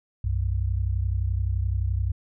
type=tone pair together; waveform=sine; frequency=63.5 / 95.14 Hz; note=B1 / F#2; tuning=+49 / +49 cents; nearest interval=perfect fifth; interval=700 cents; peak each=-25 dBFS; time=0.24-2.12 s; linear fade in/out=5 ms; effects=none